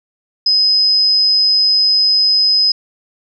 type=tone; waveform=sine; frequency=5050 Hz; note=D#8; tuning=25 cents sharp; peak=-9 dBFS; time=0.46-2.72 s; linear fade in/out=5 ms; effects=none